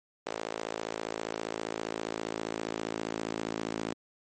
sawtooth tone with high-pass filter sweep, 55 Hz, A1, in tune, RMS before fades -36 dBFS, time 0.26-3.94 s, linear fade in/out 0 ms, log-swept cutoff 480 to 280 Hz, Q 1.5, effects MP3 32 kbps

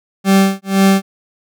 40% pulse tone with tremolo, 194.2 Hz, G3, 16 cents flat, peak -6 dBFS, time 0.24-1.02 s, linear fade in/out 50 ms, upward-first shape sine, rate 2 Hz, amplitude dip 100%, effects none

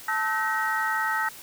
sine tone cluster, 879 / 1295 / 1537 / 1891 Hz, A5 / E6 / G6 / A#6, -2 / -31 / -35 / +24 cents, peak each -29 dBFS, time 0.08-1.29 s, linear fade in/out 5 ms, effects white hiss -44 dBFS RMS until 1.42 s

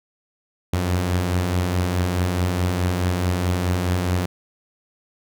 sawtooth beating tone pair, 85.7 / 90.4 Hz, F2 / F#2, -32 / -40 cents, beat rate 4.7 Hz, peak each -24 / -16 dBFS, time 0.73-4.26 s, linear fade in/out 5 ms, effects none

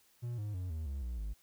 triangle tone with pitch steps, 120 / 104.47 / 90.94 / 79.17 / 68.92 / 60 / 52.23 Hz, B2 / G#2 / F#2 / D#2 / C#2 / B1 / G#1, -49 / +11 / -29 / +31 / -9 / -49 / +11 cents, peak -34 dBFS, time 0.22-1.34 s, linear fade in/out 20 ms, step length 160 ms, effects white hiss -68 dBFS RMS until 1.42 s

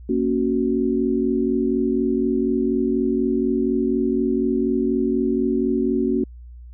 sine chord, F# major, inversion first, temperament equal, 233.1 / 277.2 / 370 Hz, A#3 / C#4 / F#4, 0 / 0 / 0 cents, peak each -22 dBFS, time 0.09-6.24 s, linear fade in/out 5 ms, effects added 60 Hz sine -37 dBFS peak until 6.73 s

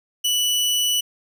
sawtooth tone, 2960 Hz, F#7, in tune, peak -15 dBFS, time 0.24-1.01 s, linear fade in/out 10 ms, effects none

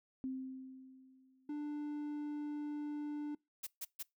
sine tone with exponential decay, 261.6 Hz, C4, in tune, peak -36 dBFS, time 0.24-1.72 s, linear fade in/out 0 ms, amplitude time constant 320 ms
triangle tone, 295.6 Hz, D4, 11 cents sharp, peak -36 dBFS, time 1.49-3.35 s, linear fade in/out 5 ms
blue noise bursts, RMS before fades -42 dBFS, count 3, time 3.63-4.03 s, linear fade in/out 10 ms, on 40 ms, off 140 ms
effects noise-tail reverb RT60 0.2 s tail -24 dB re dry

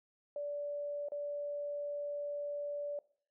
sine tone with dropouts, 580 Hz, D5, 22 cents flat, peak -36 dBFS, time 0.36-2.99 s, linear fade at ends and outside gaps 2 ms, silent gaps 1.086-1.119 s, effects noise-tail reverb RT60 0.5 s tail -20 dB re dry

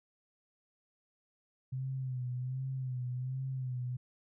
sine tone with vibrato, 128.5 Hz, C3, 31 cents flat, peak -34 dBFS, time 1.72-3.97 s, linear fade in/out 10 ms, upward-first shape sine, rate 1.3 Hz, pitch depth 58 cents each way, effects none

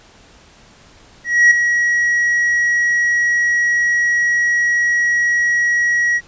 triangle tone with ADSR envelope, 1911 Hz, A#6, 43 cents sharp, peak -3 dBFS, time 1.24-6.21 s, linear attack 270 ms, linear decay 6 ms, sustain -8 dB, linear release 49 ms, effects pink hiss -46 dBFS RMS until 6.27 s + resampled to 16000 Hz

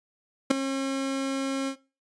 30% pulse tone with ADSR envelope, 270 Hz, C#4, 45 cents flat, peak -11 dBFS, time 0.5-1.76 s, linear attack 11 ms, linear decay 6 ms, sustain -13 dB, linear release 82 ms, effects noise-tail reverb RT60 0.3 s tail -18 dB re dry + resampled to 22050 Hz

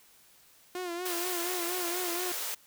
sawtooth tone with vibrato, 353.4 Hz, F4, 21 cents sharp, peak -30 dBFS, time 0.75-2.32 s, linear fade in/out 2 ms, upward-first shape sine, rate 4.2 Hz, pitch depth 66 cents each way
white high-pass noise, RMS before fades -35 dBFS, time 1.05-2.55 s, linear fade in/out 10 ms, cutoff 370 Hz, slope 48 dB/octave
effects white hiss -60 dBFS RMS until 2.66 s

